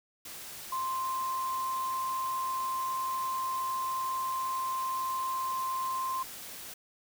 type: tone in noise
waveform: sine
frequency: 1046.5 Hz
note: C6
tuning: in tune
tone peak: -30 dBFS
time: 0.72-6.23 s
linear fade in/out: 5 ms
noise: white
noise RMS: -44 dBFS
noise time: 0.25-6.74 s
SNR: +11 dB
effects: none